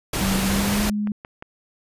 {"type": "noise", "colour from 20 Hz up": "pink", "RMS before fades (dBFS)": -24, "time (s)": [0.13, 0.9], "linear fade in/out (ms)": 5}
{"type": "tone with pitch glide", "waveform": "sine", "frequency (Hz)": [192.3, 208.5], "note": ["G3", "G#3"], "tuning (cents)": [-33, 7], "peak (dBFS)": -21, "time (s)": [0.21, 1.12], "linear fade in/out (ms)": 2, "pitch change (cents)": 140, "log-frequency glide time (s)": [0.42, 0.85]}
{"type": "click train", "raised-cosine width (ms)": 0.5, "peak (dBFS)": -21, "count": 7, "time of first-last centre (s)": [0.37, 1.424], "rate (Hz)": 5.69}
{"effects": ["resampled to 32000 Hz"]}